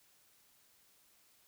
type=silence; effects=white hiss -68 dBFS RMS until 1.47 s